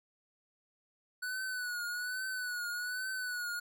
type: tone with vibrato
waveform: square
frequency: 1480 Hz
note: F#6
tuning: in tune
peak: -36 dBFS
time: 1.22-3.6 s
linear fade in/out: 10 ms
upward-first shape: triangle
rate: 1.2 Hz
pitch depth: 66 cents each way
effects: none